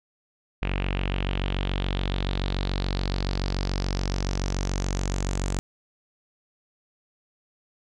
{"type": "tone with low-pass filter sweep", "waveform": "sawtooth", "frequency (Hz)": 47, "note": "F#1", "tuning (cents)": 28, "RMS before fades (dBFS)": -27, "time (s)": [0.62, 5.59], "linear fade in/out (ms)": 0, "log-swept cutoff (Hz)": [2600, 7400], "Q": 4.1, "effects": []}